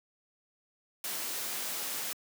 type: noise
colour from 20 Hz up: white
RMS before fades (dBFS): -36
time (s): 1.04-2.13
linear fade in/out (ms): 2
effects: high-pass 200 Hz 12 dB/octave